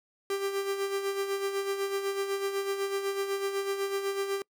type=tone with tremolo; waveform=45% pulse; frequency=394.5 Hz; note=G4; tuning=11 cents sharp; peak=-27 dBFS; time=0.3-4.42 s; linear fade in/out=2 ms; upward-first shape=sine; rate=8 Hz; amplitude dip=55%; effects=noise-tail reverb RT60 0.1 s tail -26 dB re dry